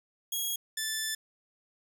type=tone pair in turn; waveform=10% pulse; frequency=3306 / 1755.6 Hz; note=G#7 / A6; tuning=-9 / -4 cents; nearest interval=major seventh; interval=1095 cents; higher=first; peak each=-22 dBFS; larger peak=neither; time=0.32-0.56 / 0.77-1.15 s; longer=second; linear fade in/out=5 ms; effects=none